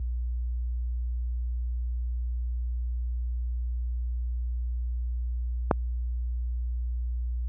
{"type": "click", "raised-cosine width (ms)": 1, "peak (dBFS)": -5, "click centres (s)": 5.712, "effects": ["added 60 Hz sine -24 dBFS peak until 7.48 s", "high-pass 60 Hz 12 dB/octave"]}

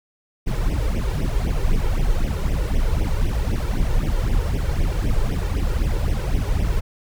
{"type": "noise with flanger", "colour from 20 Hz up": "brown", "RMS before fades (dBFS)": -20, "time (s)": [0.46, 6.81], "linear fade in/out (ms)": 20, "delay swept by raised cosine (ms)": [0.34, 2.24], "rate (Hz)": 3.9, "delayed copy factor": 1, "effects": []}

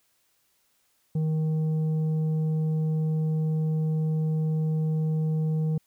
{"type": "tone with tanh clipping", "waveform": "triangle", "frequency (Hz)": 157, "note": "D#3", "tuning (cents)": 16, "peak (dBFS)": -24, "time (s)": [1.15, 5.78], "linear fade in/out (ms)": 5, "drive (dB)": 10, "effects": ["white hiss -69 dBFS RMS until 5.86 s"]}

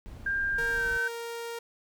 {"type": "noise", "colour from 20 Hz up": "brown", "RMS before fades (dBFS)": -42, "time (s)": [0.06, 0.98], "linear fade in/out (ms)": 0}
{"type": "tone with pitch glide", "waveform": "sine", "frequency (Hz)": [1598, 1534.7], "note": ["G6", "G6"], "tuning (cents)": [33, -37], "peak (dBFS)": -26, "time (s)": [0.26, 1.08], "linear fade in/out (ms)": 5, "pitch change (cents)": -70, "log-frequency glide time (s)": [0.7, 0.89]}
{"type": "tone", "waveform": "sawtooth", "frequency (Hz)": 466.2, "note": "A#4", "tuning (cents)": 0, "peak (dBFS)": -31, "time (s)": [0.58, 1.59], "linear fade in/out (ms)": 5}
{"effects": []}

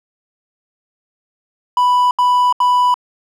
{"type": "tone bursts", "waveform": "triangle", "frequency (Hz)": 989, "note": "B5", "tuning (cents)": 2, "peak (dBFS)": -8, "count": 3, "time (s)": [1.77, 2.942], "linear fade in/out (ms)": 2, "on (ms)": 340, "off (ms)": 76, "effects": []}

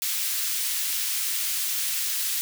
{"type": "high-pass noise", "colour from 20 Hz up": "white", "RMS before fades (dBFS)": -27, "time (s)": [0.02, 2.41], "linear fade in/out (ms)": 0, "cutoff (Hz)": 2200, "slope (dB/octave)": 12, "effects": []}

